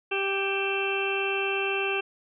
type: harmonic tone with a mistuned harmonic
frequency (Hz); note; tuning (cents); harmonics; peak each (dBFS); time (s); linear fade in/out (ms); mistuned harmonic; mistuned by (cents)
392; G4; 0; 1 / 2 / 3 / 4 / 6 / 7 / 8; -29 / -35 / -37 / -35 / -36 / -29 / -39; 0.11-2.01; 10; 7; -35
effects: none

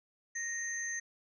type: tone pair together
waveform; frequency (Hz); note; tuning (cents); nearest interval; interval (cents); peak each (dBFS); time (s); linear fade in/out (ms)
sine; 1864.7 / 6267; A#6 / G8; 0 / -1; octave + major sixth; 2099; -36 / -38; 0.35-1; 10
effects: tanh soft clip ceiling -27 dBFS

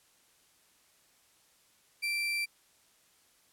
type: tone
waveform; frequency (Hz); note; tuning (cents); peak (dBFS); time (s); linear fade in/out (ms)
35% pulse; 2349; D7; 0; -28; 2.02-2.46; 20
effects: white hiss -66 dBFS RMS until 3.52 s + low-pass 12000 Hz 12 dB/octave

